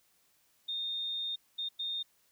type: tone bursts at uneven times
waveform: sine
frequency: 3660 Hz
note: A#7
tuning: 32 cents flat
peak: -33 dBFS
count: 3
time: 0.68-1.36 / 1.58-1.69 / 1.79-2.03 s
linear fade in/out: 10 ms
effects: white hiss -70 dBFS RMS until 2.31 s